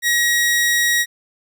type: tone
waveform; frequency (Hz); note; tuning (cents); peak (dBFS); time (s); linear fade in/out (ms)
sawtooth; 1900; A#6; +33; -11; 0.02-1.06; 50
effects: none